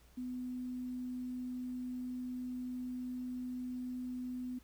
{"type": "tone with quantisation", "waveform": "sine", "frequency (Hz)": 250.6, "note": "B3", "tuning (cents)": 25, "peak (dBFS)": -38, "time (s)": [0.17, 4.59], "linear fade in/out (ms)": 10, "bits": 11, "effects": ["added 60 Hz sine -62 dBFS peak until 4.63 s", "pink hiss -67 dBFS RMS until 4.63 s"]}